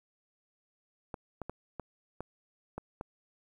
clicks, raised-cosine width 1 ms, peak -24 dBFS, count 7, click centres 1.142 / 1.417 / 1.496 / 1.797 / 2.206 / 2.78 / 3.011 s, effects 10-bit

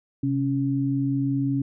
sine tone pair together, 132.15 / 277.2 Hz, C3 / C#4, +18 / 0 cents, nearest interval octave + minor second, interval 1282 cents, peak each -25 / -23 dBFS, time 0.23-1.62 s, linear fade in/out 5 ms, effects none

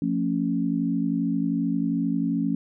sine chord, F augmented, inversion none, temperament equal with one note detuned, 174.61 / 224.5 / 277.2 Hz, F3 / A3 / C#4, 0 / +35 / 0 cents, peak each -27 / -27 / -25 dBFS, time 0.02-2.55 s, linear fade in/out 2 ms, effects none

